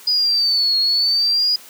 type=exponential two-way sweep; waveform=sine; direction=down then up; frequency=4964 to 4290 to 4927 Hz; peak=-14 dBFS; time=0.07-1.56 s; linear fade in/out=5 ms; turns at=0.78 s; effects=white hiss -42 dBFS RMS until 1.69 s + high-pass 200 Hz 12 dB/octave